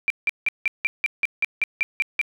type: tone bursts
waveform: sine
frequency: 2357 Hz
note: D7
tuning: 6 cents sharp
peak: -17 dBFS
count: 12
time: 0.08-2.214 s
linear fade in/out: 0 ms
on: 22 ms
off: 170 ms
effects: none